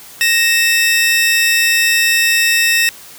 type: tone pair together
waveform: sawtooth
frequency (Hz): 1861.9 / 2637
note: A#6 / E7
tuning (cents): -3 / 0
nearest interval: tritone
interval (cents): 603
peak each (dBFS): -10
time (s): 0.21-2.89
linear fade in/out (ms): 0
effects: white hiss -37 dBFS RMS until 3.18 s